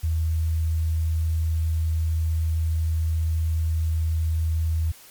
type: tone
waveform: sine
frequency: 80.5 Hz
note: E2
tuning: 41 cents flat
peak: -20 dBFS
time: 0.03-4.92 s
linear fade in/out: 10 ms
effects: white hiss -48 dBFS RMS until 5.1 s + MP3 96 kbps